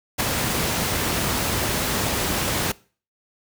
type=noise with ADSR envelope; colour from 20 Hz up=pink; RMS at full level=-18 dBFS; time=0.18-2.72 s; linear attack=25 ms; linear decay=4 ms; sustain=-5 dB; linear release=6 ms; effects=noise-tail reverb RT60 0.4 s tail -22 dB re dry + high-pass 60 Hz 12 dB/octave